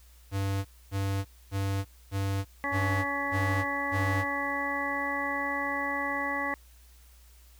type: tone bursts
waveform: square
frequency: 98 Hz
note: G2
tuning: in tune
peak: -28 dBFS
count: 7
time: 0.31-4.25 s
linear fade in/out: 50 ms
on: 340 ms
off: 260 ms
type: harmonic tone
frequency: 281.4 Hz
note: C#4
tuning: 26 cents sharp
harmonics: 1 / 2 / 3 / 4 / 6 / 7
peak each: -37 / -38 / -36 / -35 / -38 / -32 dBFS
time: 2.64-6.54 s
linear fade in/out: 0 ms
effects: added 60 Hz sine -53 dBFS peak until 7.59 s + white hiss -61 dBFS RMS until 7.59 s